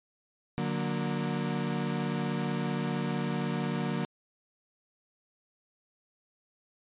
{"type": "chord", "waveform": "35% pulse", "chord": "D augmented", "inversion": "none", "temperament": "equal with one note detuned", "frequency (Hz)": [146.83, 182.45, 233.1], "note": ["D3", "F#3", "A#3"], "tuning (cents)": [0, -24, 0], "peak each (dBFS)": -32, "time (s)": [0.58, 4.05], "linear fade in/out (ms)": 0, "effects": ["resampled to 8000 Hz"]}